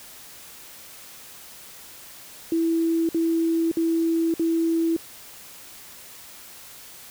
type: tone bursts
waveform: sine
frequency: 329.6 Hz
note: E4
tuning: in tune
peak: -19 dBFS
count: 4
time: 2.52-4.965 s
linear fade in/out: 2 ms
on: 570 ms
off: 55 ms
effects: white hiss -44 dBFS RMS until 7.1 s